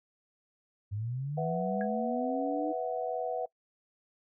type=linear sweep; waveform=sine; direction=up; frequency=98 to 311.1 Hz; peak=-32 dBFS; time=0.91-2.73 s; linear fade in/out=20 ms
type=chord; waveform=sine; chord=B suspended fourth; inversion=none; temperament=just; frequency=493.9 / 658.5 / 740.8 Hz; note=B4 / E5 / F#5; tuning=0 / -2 / +2 cents; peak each=-35 dBFS; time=1.37-3.46 s; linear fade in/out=10 ms
type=tone with exponential decay; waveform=sine; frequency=1650 Hz; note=G#6; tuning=12 cents flat; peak=-34 dBFS; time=1.81-1.89 s; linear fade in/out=1 ms; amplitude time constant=17 ms
effects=noise-tail reverb RT60 0.1 s tail -23 dB re dry